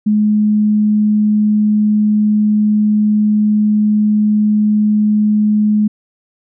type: tone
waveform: sine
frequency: 211.2 Hz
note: G#3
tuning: 29 cents sharp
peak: -9 dBFS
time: 0.06-5.88 s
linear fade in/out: 10 ms
effects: none